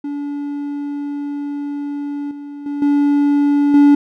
triangle tone with level steps, 287.4 Hz, D4, 37 cents flat, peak -19 / -26 / -18 / -9 / -4 dBFS, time 0.04-3.95 s, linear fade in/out 5 ms, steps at 2.31 / 2.66 / 2.82 / 3.74 s, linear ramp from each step 2 ms, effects none

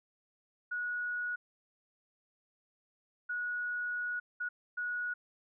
sine tone bursts at uneven times, 1459 Hz, F#6, 25 cents flat, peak -33 dBFS, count 4, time 0.71-1.36 / 3.29-4.2 / 4.4-4.49 / 4.77-5.14 s, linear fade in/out 10 ms, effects none

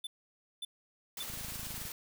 square tone bursts, 3520 Hz, A7, in tune, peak -38 dBFS, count 3, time 0.04-1.23 s, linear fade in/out 5 ms, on 30 ms, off 550 ms
white noise with tremolo, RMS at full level -41 dBFS, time 1.17-1.92 s, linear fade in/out 2 ms, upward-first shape sine, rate 19 Hz, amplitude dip 30%
click train, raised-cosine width 5 ms, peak -35 dBFS, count 16, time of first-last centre 1.3-1.854 s, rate 27.1 Hz
effects none

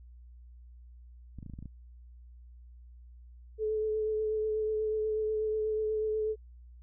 clicks, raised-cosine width 5 ms, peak -31 dBFS, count 8, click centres 1.387 / 1.428 / 1.463 / 1.498 / 1.537 / 1.589 / 1.626 / 1.657 s
sine tone with vibrato, 432.4 Hz, A4, 30 cents flat, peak -28 dBFS, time 3.58-6.36 s, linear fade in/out 50 ms, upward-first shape triangle, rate 8.2 Hz, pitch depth 20 cents each way
effects added 60 Hz sine -49 dBFS peak until 6.82 s

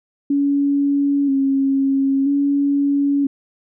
sine tone with vibrato, 277.2 Hz, C#4, in tune, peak -14 dBFS, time 0.3-3.27 s, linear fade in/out 5 ms, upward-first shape square, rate 0.51 Hz, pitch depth 32 cents each way, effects none

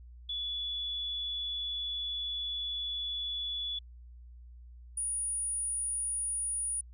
sine tone pair in turn, 3427 / 9643 Hz, A7 / D9, -46 / +45 cents, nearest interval octave + tritone, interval 1791 cents, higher second, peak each -33 / -31 dBFS, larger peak second, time 0.29-3.79 / 4.97-6.81 s, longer first, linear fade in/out 5 ms, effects added 60 Hz sine -48 dBFS peak until 6.93 s

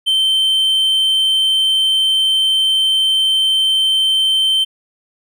triangle tone, 3106 Hz, G7, 17 cents flat, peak -10 dBFS, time 0.06-4.65 s, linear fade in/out 20 ms, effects none

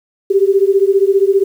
sine beating tone pair, 386.1 / 401.1 Hz, G4 / G4, -26 / +40 cents, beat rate 15 Hz, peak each -11 / -12 dBFS, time 0.3-1.44 s, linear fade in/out 10 ms, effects 7-bit

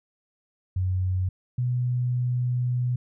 sine tone pair in turn, 92.5 / 123.9 Hz, F#2 / B2, 0 / +6 cents, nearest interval perfect fourth, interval 506 cents, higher second, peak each -22 dBFS, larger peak neither, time 0.76-1.29 / 1.58-2.96 s, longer second, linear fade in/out 5 ms, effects none

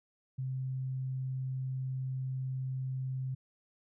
sine tone, 130.81 Hz, C3, in tune, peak -33 dBFS, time 0.38-3.35 s, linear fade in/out 10 ms, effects none

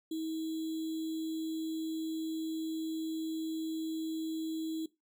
sine tone with sample-and-hold, 320 Hz, D#4, 49 cents sharp, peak -33 dBFS, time 0.11-4.86 s, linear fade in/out 5 ms, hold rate 3675 Hz, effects noise-tail reverb RT60 0.2 s tail -18 dB re dry

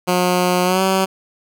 10% pulse tone with pitch glide, 180 to 190.37 Hz, F#3 to F#3, -47 to +50 cents, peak -6 dBFS, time 0.07-1.06 s, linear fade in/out 20 ms, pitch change +97 cents, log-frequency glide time 0.64-0.82 s, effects none

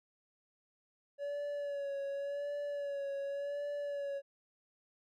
triangle tone with vibrato, 567 Hz, C#5, 39 cents sharp, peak -34 dBFS, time 1.18-4.22 s, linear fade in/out 50 ms, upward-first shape sine, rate 0.89 Hz, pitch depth 35 cents each way, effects none

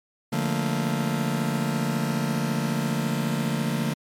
40% pulse chord, Bb major seventh, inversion first, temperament just, 145.68 / 174.81 / 218.5 / 233.1 Hz, D3 / F3 / A3 / Bb3, -14 / +2 / -12 / 0 cents, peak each -27 / -29 / -29 / -28 dBFS, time 0.32-3.94 s, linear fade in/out 10 ms, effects MP3 64 kbps

